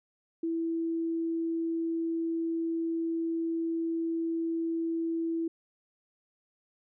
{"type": "tone", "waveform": "sine", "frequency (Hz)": 330, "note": "E4", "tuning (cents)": 2, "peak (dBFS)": -28, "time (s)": [0.43, 5.48], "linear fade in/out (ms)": 5, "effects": []}